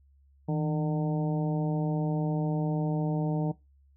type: harmonic tone with a mistuned harmonic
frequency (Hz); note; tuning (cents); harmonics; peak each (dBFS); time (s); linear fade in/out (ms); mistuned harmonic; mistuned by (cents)
151.2; D#3; -49; 1 / 2 / 3 / 4 / 5 / 6; -27 / -33 / -37 / -39 / -41 / -43; 0.48-3.52; 10; 1; +83
effects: noise-tail reverb RT60 0.2 s tail -19 dB re dry + added 69 Hz sine -58 dBFS peak until 3.96 s